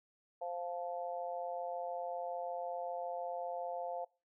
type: harmonic tone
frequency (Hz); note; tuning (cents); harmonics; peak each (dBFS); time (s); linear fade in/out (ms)
174.61; F3; 0; 3 / 4 / 5; -42 / -40 / -46; 0.41-4.05; 10
effects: noise-tail reverb RT60 0.3 s tail -23 dB re dry